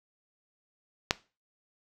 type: click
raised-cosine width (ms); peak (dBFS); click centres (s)
0.2; -5; 1.109
effects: noise-tail reverb RT60 0.3 s tail -18 dB re dry